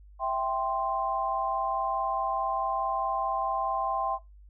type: chord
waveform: sine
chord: C major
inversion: first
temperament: equal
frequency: 659.3 / 784 / 1046.5 Hz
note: E5 / G5 / C6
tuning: 0 / 0 / 0 cents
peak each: -32 / -30 / -30 dBFS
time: 0.19-4.19 s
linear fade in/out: 50 ms
effects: noise-tail reverb RT60 0.2 s tail -19 dB re dry + added 50 Hz sine -49 dBFS peak until 4.49 s

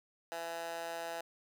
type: tone with high-pass filter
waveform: 15% pulse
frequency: 167.3 Hz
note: E3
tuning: 26 cents sharp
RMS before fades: -41 dBFS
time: 0.32-1.21 s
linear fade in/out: 0 ms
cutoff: 750 Hz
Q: 2.1
effects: none

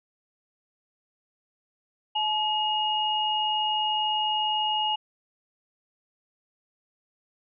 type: tone pair together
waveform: sine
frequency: 858 / 2869 Hz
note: A5 / F7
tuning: -44 / +46 cents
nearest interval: octave + major sixth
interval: 2090 cents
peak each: -26 dBFS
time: 2.15-4.96 s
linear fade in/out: 10 ms
effects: none

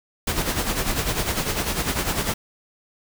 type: noise with tremolo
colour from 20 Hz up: pink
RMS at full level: -22 dBFS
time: 0.27-2.34 s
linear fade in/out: 5 ms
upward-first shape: sine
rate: 10 Hz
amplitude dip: 60%
effects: none

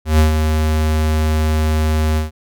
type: tone with ADSR envelope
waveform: square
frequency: 77.78 Hz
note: D#2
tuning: in tune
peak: -8 dBFS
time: 0.05-2.31 s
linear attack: 140 ms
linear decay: 120 ms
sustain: -6 dB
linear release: 140 ms
effects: none

